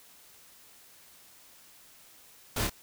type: noise with echo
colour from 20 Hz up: pink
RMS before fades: -31 dBFS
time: 2.56-2.67 s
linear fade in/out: 5 ms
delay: 28 ms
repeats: 1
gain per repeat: -3 dB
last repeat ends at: 2.698 s
effects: white hiss -56 dBFS RMS until 2.82 s